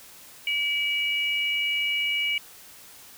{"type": "tone pair together", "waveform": "sine", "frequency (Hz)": [2300, 2898], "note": ["D7", "F#7"], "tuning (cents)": [-37, -37], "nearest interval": "major third", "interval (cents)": 400, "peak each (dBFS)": [-25, -27], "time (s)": [0.47, 2.38], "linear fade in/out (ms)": 2, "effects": ["white hiss -48 dBFS RMS until 3.17 s"]}